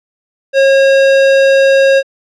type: tone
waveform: square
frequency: 543 Hz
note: C#5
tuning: 36 cents flat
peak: -6 dBFS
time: 0.53-2.03 s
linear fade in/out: 50 ms
effects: low-pass 4000 Hz 12 dB/octave